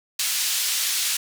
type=band-pass noise; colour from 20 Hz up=pink; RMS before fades=-24 dBFS; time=0.19-1.17 s; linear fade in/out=5 ms; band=3300 to 14000 Hz; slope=12 dB/octave; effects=none